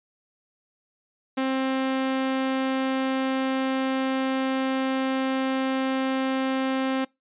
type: tone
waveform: sawtooth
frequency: 264.4 Hz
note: C4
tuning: 18 cents sharp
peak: -19 dBFS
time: 1.37-7.05 s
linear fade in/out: 10 ms
effects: noise-tail reverb RT60 0.2 s tail -24 dB re dry + resampled to 8000 Hz